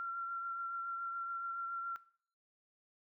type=tone with vibrato; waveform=sine; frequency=1368 Hz; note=F6; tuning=36 cents flat; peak=-37 dBFS; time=0-1.96 s; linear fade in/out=0 ms; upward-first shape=triangle; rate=7.1 Hz; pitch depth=17 cents each way; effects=noise-tail reverb RT60 0.5 s tail -18 dB re dry